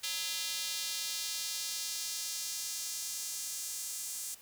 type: tone with high-pass filter sweep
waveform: square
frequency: 185.1 Hz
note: F#3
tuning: 1 cent sharp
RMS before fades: -38 dBFS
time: 0.03-4.35 s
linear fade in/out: 10 ms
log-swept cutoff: 3600 to 7600 Hz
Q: 1.4
effects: white hiss -57 dBFS RMS until 4.41 s